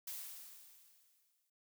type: noise with exponential decay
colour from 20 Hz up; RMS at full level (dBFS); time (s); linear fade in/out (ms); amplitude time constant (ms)
blue; -43; 0.07-1.5; 5; 310
effects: none